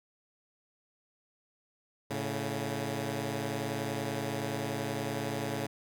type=tone pair together; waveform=10% pulse; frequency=110 / 140.26 Hz; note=A2 / C#3; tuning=0 / +21 cents; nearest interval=major third; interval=421 cents; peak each=-27 dBFS; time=2.1-5.67 s; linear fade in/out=10 ms; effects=none